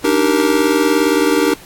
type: chord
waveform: square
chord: Eb major seventh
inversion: third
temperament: just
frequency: 291.7 / 311.1 / 388.9 / 466.7 Hz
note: D4 / Eb4 / G4 / Bb4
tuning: -12 / 0 / -14 / +2 cents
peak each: -18 dBFS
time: 0.04-1.54 s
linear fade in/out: 5 ms
effects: pink hiss -40 dBFS RMS until 1.65 s + AAC 64 kbps